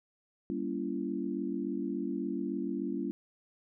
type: chord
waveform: sine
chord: G diminished seventh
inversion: none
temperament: just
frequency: 196 / 235.2 / 282.2 / 338.7 Hz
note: G3 / Bb3 / Db4 / Fb4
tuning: 0 / +16 / +31 / +47 cents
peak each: -38 / -38 / -36 / -37 dBFS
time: 0.5-3.11 s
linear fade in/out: 0 ms
effects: none